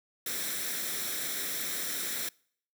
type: noise with comb filter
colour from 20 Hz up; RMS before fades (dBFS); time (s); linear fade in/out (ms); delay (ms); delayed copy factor
white; -34; 0.26-2.29; 5; 0.53; +0.6
effects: noise-tail reverb RT60 0.6 s tail -26 dB re dry + high-pass 200 Hz 12 dB/octave